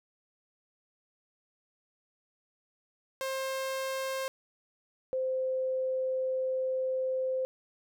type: tone pair in turn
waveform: sawtooth / sine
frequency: 531 / 519.5 Hz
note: C5 / C5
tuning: +25 / -12 cents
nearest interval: unison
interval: 37 cents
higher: first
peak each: -28 dBFS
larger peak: neither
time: 3.21-4.28 / 5.13-7.45 s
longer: second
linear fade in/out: 0 ms
effects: none